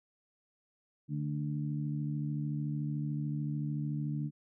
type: harmonic tone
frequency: 73.6 Hz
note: D2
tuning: 4 cents sharp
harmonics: 2 / 3 / 4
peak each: -33 / -40 / -41 dBFS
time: 1.08-4.31 s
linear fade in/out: 50 ms
effects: none